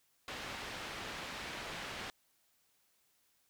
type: low-pass noise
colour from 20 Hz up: white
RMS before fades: -44 dBFS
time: 0.28-2.1 s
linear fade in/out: 0 ms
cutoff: 2900 Hz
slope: 12 dB/octave
effects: white hiss -74 dBFS RMS until 3.49 s